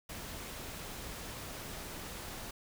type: noise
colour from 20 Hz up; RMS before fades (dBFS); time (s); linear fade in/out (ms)
pink; -44; 0.09-2.51; 5
effects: none